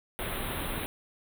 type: band-stop noise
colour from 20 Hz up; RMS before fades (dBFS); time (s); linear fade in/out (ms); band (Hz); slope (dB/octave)
pink; -34; 0.19-0.86; 0; 3900 to 9000; 96
effects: none